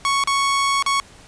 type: tone with dropouts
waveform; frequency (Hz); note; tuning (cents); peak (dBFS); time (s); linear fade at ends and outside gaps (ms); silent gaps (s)
sawtooth; 1108.7; C#6; 0; -13; 0.05-1; 0; 0.238-0.274 / 0.825-0.863
effects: pink hiss -46 dBFS RMS until 1.27 s + resampled to 22050 Hz